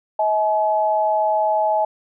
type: tone pair together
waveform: sine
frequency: 638.3 / 852 Hz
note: D#5 / G#5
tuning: +44 / +44 cents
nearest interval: perfect fourth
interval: 500 cents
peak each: -19 / -18 dBFS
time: 0.19-1.85 s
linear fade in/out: 5 ms
effects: none